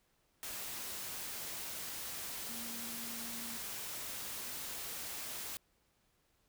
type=tone in noise; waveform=sine; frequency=232.3 Hz; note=A#3; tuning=6 cents flat; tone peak=-49 dBFS; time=2.49-3.57 s; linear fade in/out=0 ms; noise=white; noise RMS=-43 dBFS; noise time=0.43-5.57 s; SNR=-9 dB; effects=pink hiss -75 dBFS RMS until 6.48 s